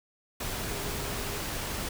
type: tone in noise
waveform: sine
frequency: 407.9 Hz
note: G#4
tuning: 31 cents flat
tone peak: -42 dBFS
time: 0.71-1.41 s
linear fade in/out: 5 ms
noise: pink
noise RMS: -34 dBFS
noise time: 0.4-1.89 s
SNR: -11 dB
effects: none